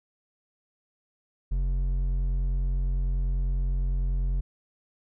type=tone with hard clipping; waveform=sine; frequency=45.26 Hz; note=F#1; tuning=37 cents flat; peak=-25 dBFS; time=1.51-4.41 s; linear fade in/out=10 ms; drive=6 dB; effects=none